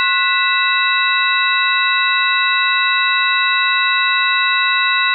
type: tone cluster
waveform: sine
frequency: 1073 / 1469 / 1982 / 2636 / 3853 Hz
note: C6 / F#6 / B6 / E7 / B7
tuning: +43 / -13 / +6 / -1 / -44 cents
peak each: -19 dBFS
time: 0-5.14 s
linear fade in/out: 0 ms
effects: none